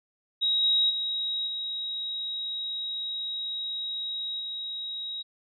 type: tone with level steps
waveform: sine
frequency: 3811 Hz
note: A#7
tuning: 38 cents sharp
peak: -22 / -20 / -27 / -30 / -32 dBFS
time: 0.41-5.23 s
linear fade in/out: 20 ms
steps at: 0.62 / 0.89 / 1.46 / 4.39 s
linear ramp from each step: 20 ms
effects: none